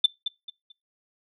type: tone with echo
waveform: sine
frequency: 3544 Hz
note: A7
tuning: 12 cents sharp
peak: -12 dBFS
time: 0.04-0.06 s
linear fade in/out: 5 ms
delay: 220 ms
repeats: 3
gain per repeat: -11 dB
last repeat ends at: 0.72 s
effects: noise-tail reverb RT60 0.2 s tail -20 dB re dry + tanh soft clip ceiling -9 dBFS